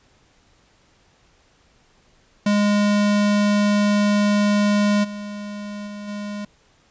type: tone with level steps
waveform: square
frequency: 206 Hz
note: G#3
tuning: 14 cents flat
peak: -16 / -30 / -32 / -28 dBFS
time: 2.46-6.45 s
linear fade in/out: 5 ms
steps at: 5.03 / 5.86 / 6.07 s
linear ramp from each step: 20 ms
effects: pink hiss -58 dBFS RMS until 6.9 s + resampled to 16000 Hz